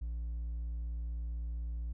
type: tone with hard clipping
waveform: sine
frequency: 57.9 Hz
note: A#1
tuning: 11 cents flat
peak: -36 dBFS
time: 0.01-1.93 s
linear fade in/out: 10 ms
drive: 2 dB
effects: none